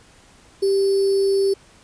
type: tone with sample-and-hold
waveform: sine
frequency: 392 Hz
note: G4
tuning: in tune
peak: -15 dBFS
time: 0.62-1.54 s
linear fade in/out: 10 ms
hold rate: 4900 Hz
effects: pink hiss -51 dBFS RMS until 1.83 s + resampled to 22050 Hz